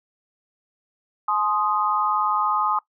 sine chord, Ab major, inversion none, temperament equal with one note detuned, 850.5 / 1046.5 / 1244.5 Hz, Ab5 / C6 / Eb6, +41 / 0 / 0 cents, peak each -25 / -25 / -22 dBFS, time 1.28-2.79 s, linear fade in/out 5 ms, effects noise-tail reverb RT60 0.1 s tail -20 dB re dry

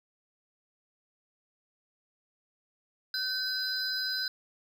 triangle tone cluster, 1529 / 4056 / 4954 Hz, G6 / B7 / D#8, -44 / +45 / -8 cents, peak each -33 / -34 / -32 dBFS, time 3.14-4.28 s, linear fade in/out 2 ms, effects none

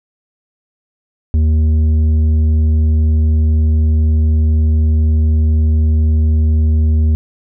sine tone with tanh clipping, 78 Hz, D#2, 5 cents sharp, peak -10 dBFS, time 1.34-7.15 s, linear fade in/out 0 ms, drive 7 dB, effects none

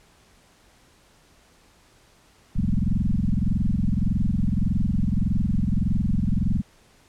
sine tone with frequency modulation, 100.3 Hz, G2, 40 cents sharp, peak -19 dBFS, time 2.55-6.62 s, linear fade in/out 20 ms, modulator 21.7 Hz, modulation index 5.7, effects pink hiss -57 dBFS RMS until 7.08 s + low-pass 10000 Hz 12 dB/octave

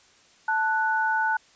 sine tone pair together, 880 / 1480 Hz, A5 / F#6, 0 / 0 cents, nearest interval major sixth, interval 900 cents, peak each -24 dBFS, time 0.48-1.37 s, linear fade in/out 5 ms, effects white hiss -57 dBFS RMS until 1.55 s + resampled to 16000 Hz

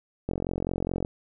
click train, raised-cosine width 2 ms, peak -15 dBFS, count 35, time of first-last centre 0.29-1.049 s, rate 44.8 Hz, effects none

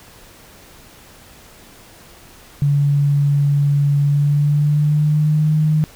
sine tone with pitch glide, 143 to 154.15 Hz, D3 to D#3, -46 to -16 cents, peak -12 dBFS, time 2.62-5.84 s, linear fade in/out 0 ms, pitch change +130 cents, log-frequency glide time 4.02-5.55 s, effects pink hiss -44 dBFS RMS until 5.95 s

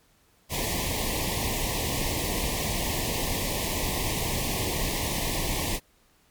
pink band-stop noise, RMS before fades -28 dBFS, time 0.49-5.8 s, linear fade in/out 50 ms, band 1100 to 1800 Hz, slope 96 dB/octave, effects pink hiss -63 dBFS RMS until 6.3 s + MP3 96 kbps

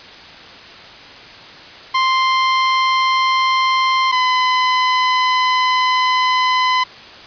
sawtooth tone pair in turn, 1046.5 / 1014.9 Hz, C6 / B5, 0 / +47 cents, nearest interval minor second, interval 53 cents, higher first, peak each -9 dBFS, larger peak neither, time 1.94-4.12 / 4.12-6.84 s, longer second, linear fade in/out 10 ms, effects white hiss -37 dBFS RMS until 7.26 s + resampled to 11025 Hz

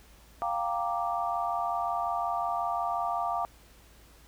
sine chord, G minor seventh, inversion third, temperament equal, 698.5 / 784 / 932.3 / 1174.7 Hz, F5 / G5 / Bb5 / D6, 0 / 0 / 0 / 0 cents, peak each -31 / -35 / -35 / -33 dBFS, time 0.42-3.45 s, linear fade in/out 0 ms, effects added 55 Hz sine -56 dBFS peak until 4.27 s + pink hiss -58 dBFS RMS until 4.27 s

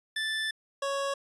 25% pulse tone pair in turn, 1760 / 554.4 Hz, A6 / C#5, 0 / 0 cents, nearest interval octave + minor sixth, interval 2000 cents, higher first, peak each -25 / -25 dBFS, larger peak neither, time 0.16-0.51 / 0.82-1.14 s, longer first, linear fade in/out 5 ms, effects resampled to 22050 Hz

